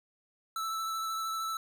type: tone with vibrato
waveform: square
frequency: 1318.5 Hz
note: E6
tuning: in tune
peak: -33 dBFS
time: 0.56-1.57 s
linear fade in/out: 2 ms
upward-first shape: triangle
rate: 13 Hz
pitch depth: 18 cents each way
effects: none